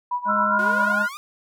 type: tone with tremolo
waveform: sine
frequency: 980 Hz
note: B5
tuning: 14 cents flat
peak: -20 dBFS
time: 0.11-0.93 s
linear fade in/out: 5 ms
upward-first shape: sine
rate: 7.4 Hz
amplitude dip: 85%
type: harmonic tone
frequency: 207.7 Hz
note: G#3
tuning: in tune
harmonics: 1 / 3 / 5 / 7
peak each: -28 / -28 / -28 / -28 dBFS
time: 0.25-1.07 s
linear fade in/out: 50 ms
type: tone with pitch glide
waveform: sine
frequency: 1337 to 1424.7 Hz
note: E6 to F6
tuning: +24 to +34 cents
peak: -20 dBFS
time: 0.28-1.09 s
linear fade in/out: 20 ms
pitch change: +110 cents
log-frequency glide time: 0.47-0.59 s
type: exponential sweep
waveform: sawtooth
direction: up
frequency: 349.2 to 1244.5 Hz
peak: -30 dBFS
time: 0.59-1.17 s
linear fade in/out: 0 ms
effects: none